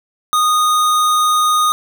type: tone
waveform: square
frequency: 1236 Hz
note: D#6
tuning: 12 cents flat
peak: -12 dBFS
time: 0.33-1.72 s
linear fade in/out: 0 ms
effects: none